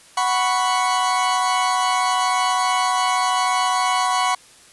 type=chord; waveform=40% pulse; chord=F# suspended fourth; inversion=none; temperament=equal; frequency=740 / 987.8 / 1108.7 Hz; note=F#5 / B5 / C#6; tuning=0 / 0 / 0 cents; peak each=-21 dBFS; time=0.17-4.35 s; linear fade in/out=5 ms; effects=white hiss -48 dBFS RMS until 4.72 s + resampled to 24000 Hz